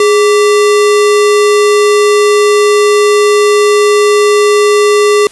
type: tone with sample-and-hold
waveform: sine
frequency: 415.3 Hz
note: G#4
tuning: in tune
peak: -4 dBFS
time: 0-5.27 s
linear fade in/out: 2 ms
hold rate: 1575 Hz
effects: white hiss -36 dBFS RMS until 5.31 s + resampled to 24000 Hz